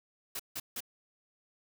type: noise bursts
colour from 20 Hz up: white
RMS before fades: -38 dBFS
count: 3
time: 0.35-0.805 s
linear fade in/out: 5 ms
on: 45 ms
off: 160 ms
effects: none